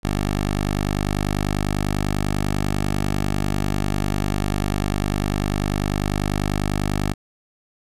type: tone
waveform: 10% pulse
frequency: 50.1 Hz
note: G1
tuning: 38 cents sharp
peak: -12 dBFS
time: 0.03-7.14 s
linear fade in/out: 20 ms
effects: resampled to 32000 Hz